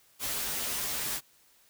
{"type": "noise with comb filter", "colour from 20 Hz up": "white", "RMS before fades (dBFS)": -33, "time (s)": [0.19, 1.21], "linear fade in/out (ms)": 50, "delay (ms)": 11, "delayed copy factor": -0.95, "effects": ["white hiss -63 dBFS RMS until 1.69 s"]}